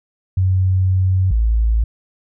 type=tone pair in turn; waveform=sine; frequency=93.5 / 55.6 Hz; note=F#2 / A1; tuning=+19 / +19 cents; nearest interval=major sixth; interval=900 cents; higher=first; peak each=-12 dBFS; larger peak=neither; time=0.37-1.31 / 1.31-1.84 s; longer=first; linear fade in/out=5 ms; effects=none